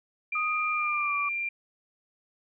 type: tone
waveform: sine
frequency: 2380 Hz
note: D7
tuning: 22 cents sharp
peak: -28 dBFS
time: 0.32-1.49 s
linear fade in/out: 5 ms
type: tone with pitch glide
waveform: sine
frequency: 1244.5 to 1154.5 Hz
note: D#6 to D6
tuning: 0 to -30 cents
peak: -28 dBFS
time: 0.35-1.29 s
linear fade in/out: 5 ms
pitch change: -130 cents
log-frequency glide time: 0.72-1.16 s
effects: none